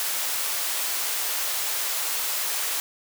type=high-pass noise; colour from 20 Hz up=white; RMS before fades=-27 dBFS; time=0-2.8 s; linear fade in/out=0 ms; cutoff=560 Hz; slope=12 dB/octave; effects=none